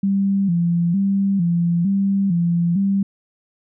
sine tone with vibrato, 183.5 Hz, F#3, 14 cents flat, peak -15 dBFS, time 0.03-3.03 s, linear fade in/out 5 ms, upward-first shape square, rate 1.1 Hz, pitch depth 120 cents each way, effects none

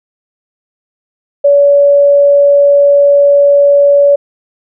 sine tone, 569 Hz, C#5, 45 cents sharp, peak -3 dBFS, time 1.44-4.16 s, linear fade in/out 10 ms, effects none

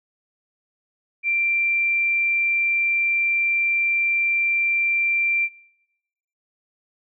sine tone, 2360 Hz, D7, 8 cents sharp, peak -18 dBFS, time 1.23-5.49 s, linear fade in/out 50 ms, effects noise-tail reverb RT60 1.0 s tail -22 dB re dry

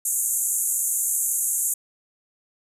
pink band-pass noise, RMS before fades -24 dBFS, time 0.05-1.74 s, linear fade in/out 5 ms, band 6700 to 13000 Hz, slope 96 dB/octave, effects none

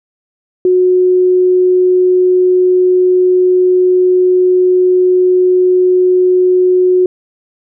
sine tone, 365.6 Hz, F#4, 21 cents flat, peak -6 dBFS, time 0.65-7.06 s, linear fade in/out 2 ms, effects none

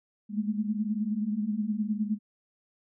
sine tone cluster, 207 / 216.8 / 226.1 Hz, G#3 / A3 / A3, -5 / -25 / +47 cents, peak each -29 / -33 / -34 dBFS, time 0.29-2.19 s, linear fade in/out 50 ms, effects none

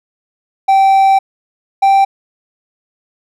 triangle tone pair in turn, 777 / 782.9 Hz, G5 / G5, -16 / -2 cents, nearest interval unison, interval 14 cents, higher second, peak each -4 dBFS, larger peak neither, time 0.68-1.19 / 1.82-2.05 s, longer first, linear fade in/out 10 ms, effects none

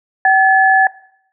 sine tone pair together, 765 / 1717.4 Hz, G5 / A6, -42 / -42 cents, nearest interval octave + major second, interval 1400 cents, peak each -10 dBFS, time 0.25-0.87 s, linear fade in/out 2 ms, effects noise-tail reverb RT60 0.7 s tail -20 dB re dry

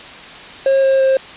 triangle tone with pitch steps, 540 / 535.7 / 531.3 Hz, C#5 / C5 / C5, -45 / +41 / +26 cents, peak -8 dBFS, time 0.66-1.17 s, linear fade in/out 2 ms, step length 170 ms, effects white hiss -34 dBFS RMS until 1.36 s + resampled to 8000 Hz

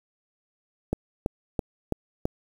click train, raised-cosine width 2 ms, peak -11 dBFS, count 5, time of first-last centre 0.93-2.255 s, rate 3.02 Hz, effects 7-bit

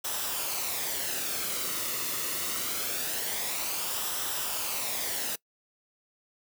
white noise with flanger, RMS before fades -32 dBFS, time 0.04-5.36 s, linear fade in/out 10 ms, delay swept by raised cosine 0.44 to 1.28 ms, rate 0.24 Hz, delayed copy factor -0.5, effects noise-tail reverb RT60 0.1 s tail -23 dB re dry

